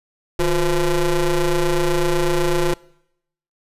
35% pulse ring-modulated tone, 170 Hz, F3, 46 cents flat, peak -11 dBFS, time 0.39-2.74 s, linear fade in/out 5 ms, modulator 184 Hz, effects noise-tail reverb RT60 0.8 s tail -24 dB re dry + resampled to 32000 Hz

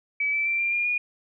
sine tone with pitch steps, 2291 / 2320 / 2350 / 2380 / 2410 / 2441 Hz, D7 / D7 / D7 / D7 / D7 / D#7, -44 / -22 / +1 / +22 / +44 / -34 cents, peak -22 dBFS, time 0.2-0.98 s, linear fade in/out 5 ms, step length 130 ms, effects none

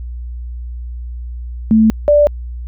sine tone pair in turn, 220 / 587.3 Hz, A3 / D5, 0 / 0 cents, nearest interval octave + perfect fourth, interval 1700 cents, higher second, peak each -6 dBFS, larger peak neither, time 1.71-1.9 / 2.08-2.27 s, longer neither, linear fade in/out 0 ms, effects added 60 Hz sine -23 dBFS peak until 2.67 s

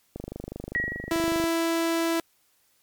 click train, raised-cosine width 2 ms, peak -21 dBFS, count 33, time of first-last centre 0.16-1.44 s, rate 25 Hz
sine tone with exponential decay, 1912 Hz, A#6, 43 cents sharp, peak -21 dBFS, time 0.75-1.44 s, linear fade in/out 0 ms, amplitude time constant 150 ms
sawtooth tone, 331.5 Hz, E4, 10 cents sharp, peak -19 dBFS, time 1.11-2.2 s, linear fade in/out 2 ms
effects white hiss -66 dBFS RMS until 2.82 s + MP3 96 kbps

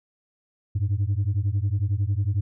sine beating tone pair, 95 / 106 Hz, F#2 / G#2, +46 / +36 cents, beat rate 11 Hz, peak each -22 dBFS, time 0.75-2.41 s, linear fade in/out 10 ms, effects tanh soft clip ceiling -18 dBFS

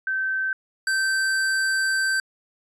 sine / square tone pair in turn, 1546 / 1554.1 Hz, G6 / G6, -24 / -15 cents, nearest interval unison, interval 9 cents, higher second, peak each -22 / -21 dBFS, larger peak second, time 0.07-0.53 / 0.87-2.2 s, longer second, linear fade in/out 2 ms, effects resampled to 24000 Hz

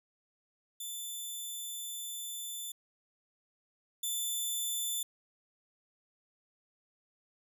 10% pulse tone pair in turn, 3520 / 3520 Hz, A7 / A7, 0 / 0 cents, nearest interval unison, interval 0 cents, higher neither, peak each -31 / -25 dBFS, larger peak second, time 0.8-2.72 / 4.03-5.03 s, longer first, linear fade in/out 5 ms, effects none

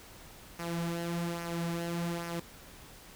sawtooth tone with flanger, 170 Hz, F3, 46 cents flat, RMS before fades -35 dBFS, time 0.59-2.4 s, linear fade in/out 5 ms, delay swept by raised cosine 0.25 to 5.05 ms, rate 1.2 Hz, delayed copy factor -0.55, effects pink hiss -52 dBFS RMS until 3.15 s

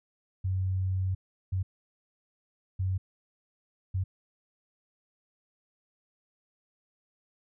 sine tone bursts at uneven times, 93.9 Hz, F#2, 26 cents sharp, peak -26 dBFS, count 4, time 0.44-1.15 / 1.52-1.63 / 2.79-2.98 / 3.94-4.04 s, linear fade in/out 10 ms, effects none

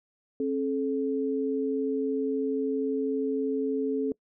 sine tone pair together, 268.9 / 431.9 Hz, C4 / A4, +47 / -32 cents, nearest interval minor sixth, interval 821 cents, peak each -28 dBFS, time 0.4-4.12 s, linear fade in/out 2 ms, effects noise-tail reverb RT60 0.1 s tail -24 dB re dry

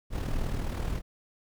brown noise with amplitude modulation, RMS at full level -28 dBFS, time 0.1-1.02 s, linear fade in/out 50 ms, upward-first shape sine, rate 38.8 Hz, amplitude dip 55%, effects none

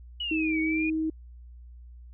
sine exponential two-way sweep, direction down then up, 2960 to 2222 to 2471 Hz, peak -29 dBFS, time 0.2-0.9 s, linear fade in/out 5 ms, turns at 0.6 s
sine tone, 316.7 Hz, D#4, 31 cents sharp, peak -25 dBFS, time 0.31-1.1 s, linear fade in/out 5 ms
effects added 60 Hz sine -44 dBFS peak until 2.13 s

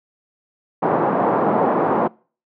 white band-pass noise, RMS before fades -18 dBFS, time 0.82-2.08 s, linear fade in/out 10 ms, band 160 to 970 Hz, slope 24 dB/octave, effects noise-tail reverb RT60 0.4 s tail -25 dB re dry

